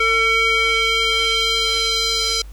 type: tone with band-pass filter sweep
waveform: square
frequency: 450.9 Hz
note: A4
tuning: 42 cents sharp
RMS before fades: -18 dBFS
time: 0-2.42 s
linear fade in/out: 5 ms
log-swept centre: 2000 to 4700 Hz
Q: 2.5
effects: added 50 Hz sine -33 dBFS peak until 2.52 s + pink hiss -51 dBFS RMS until 2.52 s

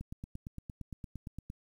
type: click train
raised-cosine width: 5 ms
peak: -29 dBFS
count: 14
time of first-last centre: 0.01-1.501 s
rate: 8.72 Hz
effects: 10-bit

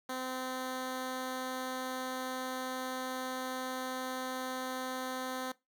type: tone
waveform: 10% pulse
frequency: 257.6 Hz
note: C4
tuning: 27 cents flat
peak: -28 dBFS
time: 0.09-5.52 s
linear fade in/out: 5 ms
effects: noise-tail reverb RT60 0.2 s tail -19 dB re dry

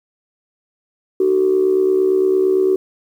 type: tone with amplitude modulation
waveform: sine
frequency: 377.1 Hz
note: F#4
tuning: 33 cents sharp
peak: -8 dBFS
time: 1.2-2.76 s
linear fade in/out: 5 ms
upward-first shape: sine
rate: 68.8 Hz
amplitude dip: 70%
effects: tanh soft clip ceiling -5 dBFS + 8-bit

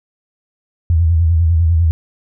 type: tone with vibrato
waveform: sine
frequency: 82.8 Hz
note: E2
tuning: 8 cents sharp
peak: -9 dBFS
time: 0.9-1.91 s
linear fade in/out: 0 ms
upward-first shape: square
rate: 10 Hz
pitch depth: 67 cents each way
effects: none

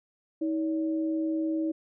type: tone pair together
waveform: sine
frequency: 318.8 / 568 Hz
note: D#4 / C#5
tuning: +42 / +42 cents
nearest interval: minor seventh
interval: 1000 cents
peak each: -26 / -37 dBFS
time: 0.41-1.72 s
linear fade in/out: 10 ms
effects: none

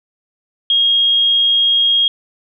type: tone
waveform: sine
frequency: 3261 Hz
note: G#7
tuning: 32 cents flat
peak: -10 dBFS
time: 0.7-2.08 s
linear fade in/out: 2 ms
effects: none

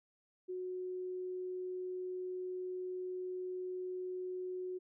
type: tone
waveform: sine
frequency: 366.8 Hz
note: F#4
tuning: 15 cents flat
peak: -38 dBFS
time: 0.48-4.79 s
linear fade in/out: 20 ms
effects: none

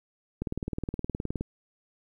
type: click train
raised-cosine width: 3 ms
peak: -18 dBFS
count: 20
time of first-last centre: 0.42-1.41 s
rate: 19.2 Hz
effects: 10-bit

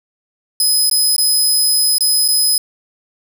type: tone with dropouts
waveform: 20% pulse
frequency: 5050 Hz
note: D#8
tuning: 25 cents sharp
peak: -6 dBFS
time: 0.6-2.58 s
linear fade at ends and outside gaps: 2 ms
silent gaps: 0.898-0.912 / 1.164-1.181 / 1.983-2.007 / 2.28-2.285 s
effects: none

